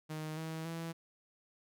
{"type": "tone with pitch steps", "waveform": "sawtooth", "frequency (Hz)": [155.56, 160.4, 165.38], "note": ["D#3", "E3", "E3"], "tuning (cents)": [0, -47, 6], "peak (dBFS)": -35, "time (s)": [0.09, 0.93], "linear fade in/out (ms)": 20, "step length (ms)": 280, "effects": []}